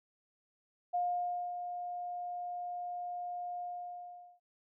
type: tone with ADSR envelope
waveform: sine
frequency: 710 Hz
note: F5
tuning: 28 cents sharp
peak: -29 dBFS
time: 0.93-4.4 s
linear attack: 18 ms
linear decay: 580 ms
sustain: -8 dB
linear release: 790 ms
effects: none